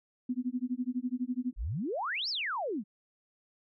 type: tone with tremolo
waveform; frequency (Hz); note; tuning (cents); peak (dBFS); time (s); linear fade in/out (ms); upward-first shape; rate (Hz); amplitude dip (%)
sine; 250; B3; +21; -27; 0.29-1.53; 5; sine; 12; 100
type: exponential two-way sweep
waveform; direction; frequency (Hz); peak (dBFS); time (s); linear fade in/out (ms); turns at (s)
sine; up then down; 38.89 to 5580 to 181.5; -31; 1.56-2.84; 50; 2.29
effects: none